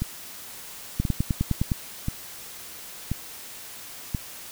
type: two click trains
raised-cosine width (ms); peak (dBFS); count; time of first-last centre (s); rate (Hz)
5; -10 / -13; 8 / 5; 1-1.718 / 0.02-4.148; 9.75 / 0.969
effects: white hiss -41 dBFS RMS until 4.51 s